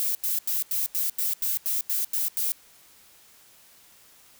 violet noise bursts, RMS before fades -26 dBFS, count 11, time 0-2.52 s, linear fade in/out 0 ms, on 150 ms, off 87 ms, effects white hiss -55 dBFS RMS until 4.39 s

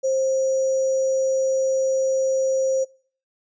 sine tone with sample-and-hold, 529 Hz, C5, 19 cents sharp, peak -18 dBFS, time 0.03-2.85 s, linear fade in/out 20 ms, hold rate 6300 Hz, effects noise-tail reverb RT60 0.5 s tail -25 dB re dry + resampled to 16000 Hz

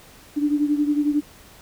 sine beating tone pair, 291.9 / 302.9 Hz, D4 / D#4, -10 / -46 cents, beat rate 11 Hz, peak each -19 / -24 dBFS, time 0.36-1.21 s, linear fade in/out 20 ms, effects pink hiss -48 dBFS RMS until 1.61 s

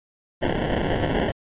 blue noise with sample-and-hold, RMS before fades -23 dBFS, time 0.41-1.32 s, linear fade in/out 20 ms, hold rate 1225 Hz, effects resampled to 8000 Hz

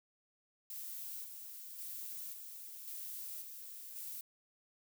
violet noise with tremolo, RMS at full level -45 dBFS, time 0.7-4.21 s, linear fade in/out 2 ms, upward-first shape square, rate 0.92 Hz, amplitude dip 40%, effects none

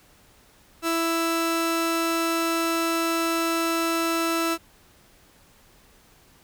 sawtooth tone pair together, 331 / 662 Hz, E4 / E5, +7 / +7 cents, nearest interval octave, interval 1200 cents, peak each -20 / -20 dBFS, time 0.82-4.58 s, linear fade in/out 50 ms, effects pink hiss -56 dBFS RMS until 6.43 s

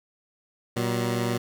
15% pulse tone pair together, 119.06 / 189.4 Hz, A#2 / F#3, +37 / +41 cents, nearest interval minor sixth, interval 804 cents, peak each -19 / -24 dBFS, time 0.76-1.38 s, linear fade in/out 10 ms, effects none

